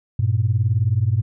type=beating tone pair; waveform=sine; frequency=99 / 118 Hz; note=G2 / A#2; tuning=+18 / +22 cents; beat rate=19 Hz; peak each=-18 dBFS; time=0.19-1.22 s; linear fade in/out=5 ms; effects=tanh soft clip ceiling -8 dBFS